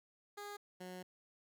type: tone pair in turn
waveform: 15% pulse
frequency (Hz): 410 / 182.63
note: G#4 / F#3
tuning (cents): -22 / -22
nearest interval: octave + major second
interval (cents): 1400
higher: first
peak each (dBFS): -39 / -40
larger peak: first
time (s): 0.37-0.57 / 0.8-1.03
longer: second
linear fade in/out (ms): 10
effects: none